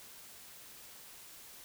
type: silence
effects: white hiss -53 dBFS RMS until 1.64 s